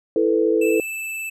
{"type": "chord", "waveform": "sine", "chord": "E suspended fourth", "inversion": "none", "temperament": "just", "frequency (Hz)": [329.6, 439.5, 494.4], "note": ["E4", "A4", "B4"], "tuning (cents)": [0, -2, 2], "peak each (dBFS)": [-20, -18, -22], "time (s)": [0.16, 0.8], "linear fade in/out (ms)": 2}
{"type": "tone with vibrato", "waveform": "square", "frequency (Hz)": 2637, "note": "E7", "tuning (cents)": 0, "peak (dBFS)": -27, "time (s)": [0.61, 1.3], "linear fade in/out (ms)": 10, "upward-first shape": "triangle", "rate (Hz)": 19, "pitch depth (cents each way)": 13}
{"effects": []}